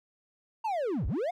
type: linear two-way sweep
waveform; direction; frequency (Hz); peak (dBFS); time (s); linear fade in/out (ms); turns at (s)
triangle; down then up; 932.3 to 40.31 to 746; -26; 0.64-1.31; 10; 1.07
effects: none